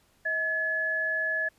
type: tone pair together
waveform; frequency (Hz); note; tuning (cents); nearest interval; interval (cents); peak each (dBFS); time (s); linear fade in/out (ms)
sine; 638.5 / 1707; D#5 / G#6; +45 / +47; octave + perfect fourth; 1702; -35 / -26; 0.25-1.49; 10
effects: pink hiss -65 dBFS RMS until 1.58 s + resampled to 32000 Hz